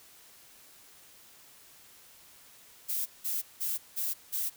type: noise bursts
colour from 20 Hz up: violet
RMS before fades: -32 dBFS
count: 5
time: 2.88-4.5 s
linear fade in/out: 20 ms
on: 180 ms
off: 180 ms
effects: white hiss -56 dBFS RMS until 4.56 s